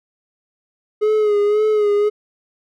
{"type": "tone with vibrato", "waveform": "triangle", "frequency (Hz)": 420.4, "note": "G#4", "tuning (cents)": 21, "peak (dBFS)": -11, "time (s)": [1.01, 2.1], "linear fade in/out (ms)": 20, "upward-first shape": "sine", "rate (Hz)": 1.9, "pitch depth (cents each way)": 45, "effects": []}